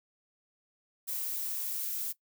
violet noise with high-pass filter sweep, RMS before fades -35 dBFS, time 1.07-2.13 s, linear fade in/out 20 ms, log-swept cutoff 890 to 430 Hz, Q 2.4, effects noise-tail reverb RT60 0.1 s tail -18 dB re dry

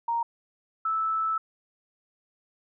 sine tone pair in turn, 932.3 / 1312.8 Hz, A#5 / E6, 0 / -8 cents, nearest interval tritone, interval 592 cents, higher second, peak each -24 dBFS, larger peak neither, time 0.08-0.23 / 0.85-1.38 s, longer second, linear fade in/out 5 ms, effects none

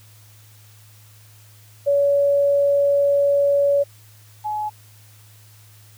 sine tone pair in turn, 566 / 848 Hz, C#5 / G#5, +36 / +36 cents, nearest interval perfect fifth, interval 700 cents, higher second, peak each -14 / -22 dBFS, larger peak first, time 1.86-3.84 / 4.44-4.7 s, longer first, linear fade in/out 20 ms, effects added 106 Hz sine -47 dBFS peak until 5.97 s + white hiss -52 dBFS RMS until 5.97 s

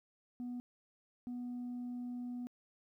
sine tone bursts at uneven times, 245.2 Hz, B3, 12 cents flat, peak -37 dBFS, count 2, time 0.4-0.6 / 1.27-2.47 s, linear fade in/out 0 ms, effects tanh soft clip ceiling -38 dBFS + 13-bit

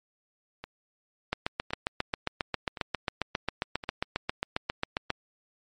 two click trains, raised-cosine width 0.3 ms, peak -22 / -11 dBFS, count 4 / 29, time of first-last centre 0.64-3.838 / 1.33-5.104 s, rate 0.938 / 7.42 Hz, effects MP3 48 kbps

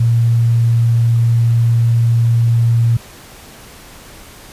sine tone, 116.54 Hz, A#2, in tune, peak -9 dBFS, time 0-2.97 s, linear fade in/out 5 ms, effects pink hiss -38 dBFS RMS until 4.52 s + resampled to 32000 Hz

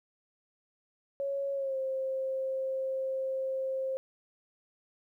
sine tone with pitch glide, 554.4 to 529.4 Hz, C#5 to C5, 0 to +20 cents, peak -30 dBFS, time 1.2-3.97 s, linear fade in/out 0 ms, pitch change -80 cents, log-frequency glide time 1.54-1.77 s, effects 12-bit

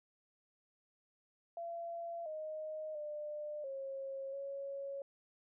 sine tone with pitch steps, 679 / 621 / 598 / 542 / 554 Hz, F5 / D#5 / D5 / C#5 / C#5, -49 / -3 / +31 / -39 / -1 cents, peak -40 dBFS, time 1.57-5.02 s, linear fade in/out 2 ms, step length 690 ms, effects none

